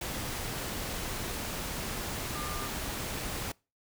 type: tone in noise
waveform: sine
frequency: 1200 Hz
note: D6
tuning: 37 cents sharp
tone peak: -40 dBFS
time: 2.35-2.68 s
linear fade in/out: 5 ms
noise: pink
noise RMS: -36 dBFS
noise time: 0.01-3.52 s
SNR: -7 dB
effects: noise-tail reverb RT60 0.3 s tail -25 dB re dry